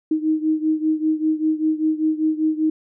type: beating tone pair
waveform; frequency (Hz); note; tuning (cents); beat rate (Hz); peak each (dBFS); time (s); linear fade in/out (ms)
sine; 311.3 / 316.4; D#4 / D#4; +1 / +29; 5.1; -19 / -22; 0.11-2.7; 5
effects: none